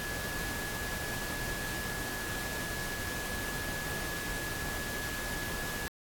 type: tone in noise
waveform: sine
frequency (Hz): 1692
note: G#6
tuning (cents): +32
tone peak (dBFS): -39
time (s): 0-5.88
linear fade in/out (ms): 0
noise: pink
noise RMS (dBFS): -38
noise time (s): 0-5.88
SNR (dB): -4
effects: AAC 64 kbps